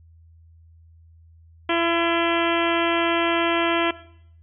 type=harmonic tone with a mistuned harmonic; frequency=337.1 Hz; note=E4; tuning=39 cents sharp; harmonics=1 / 2 / 3 / 4 / 5 / 6 / 7 / 8 / 9 / 10; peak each=-23 / -26 / -28 / -29 / -30 / -31 / -31 / -32 / -33 / -33 dBFS; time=1.69-3.91 s; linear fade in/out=5 ms; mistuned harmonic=10; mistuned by=-64 cents; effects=noise-tail reverb RT60 0.7 s tail -17 dB re dry + added 82 Hz sine -48 dBFS peak until 4.42 s